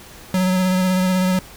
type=tone with vibrato; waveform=square; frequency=185 Hz; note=F#3; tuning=in tune; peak=-16 dBFS; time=0.34-1.39 s; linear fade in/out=2 ms; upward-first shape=sine; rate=16 Hz; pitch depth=21 cents each way; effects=pink hiss -41 dBFS RMS until 1.56 s